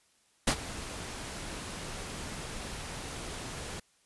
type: noise with ADSR envelope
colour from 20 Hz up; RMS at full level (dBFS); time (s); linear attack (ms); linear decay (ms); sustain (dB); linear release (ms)
pink; -23; 0.47-3.8; 8; 74; -17; 8
effects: white hiss -68 dBFS RMS until 4.05 s + resampled to 24000 Hz